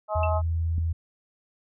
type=harmonic tone; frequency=211.9 Hz; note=G#3; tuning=35 cents sharp; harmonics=3 / 4 / 5 / 6; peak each=-27 / -30 / -35 / -34 dBFS; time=0.08-0.42 s; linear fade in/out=50 ms
type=tone with vibrato; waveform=sine; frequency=82.41 Hz; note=E2; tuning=in tune; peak=-23 dBFS; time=0.15-0.93 s; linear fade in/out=10 ms; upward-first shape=triangle; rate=20 Hz; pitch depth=32 cents each way
type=tone with exponential decay; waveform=sine; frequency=2670 Hz; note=E7; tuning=22 cents sharp; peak=-26 dBFS; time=0.23-0.31 s; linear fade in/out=5 ms; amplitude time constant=16 ms
type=click; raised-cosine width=5 ms; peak=-23 dBFS; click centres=0.782 s
effects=none